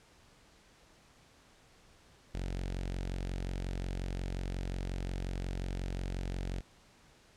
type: tone with notch filter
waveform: sawtooth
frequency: 45.59 Hz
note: F#1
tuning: 25 cents flat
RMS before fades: -37 dBFS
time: 2.34-6.61 s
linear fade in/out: 10 ms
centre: 1100 Hz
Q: 1.6
effects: pink hiss -62 dBFS RMS until 7.36 s + low-pass 8000 Hz 12 dB/octave